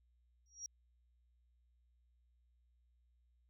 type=tone with exponential growth; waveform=sine; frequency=5680 Hz; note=F8; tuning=28 cents sharp; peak=-38 dBFS; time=0.46-0.66 s; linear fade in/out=1 ms; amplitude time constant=42 ms; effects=tanh soft clip ceiling -38 dBFS + added 60 Hz sine -70 dBFS peak until 3.49 s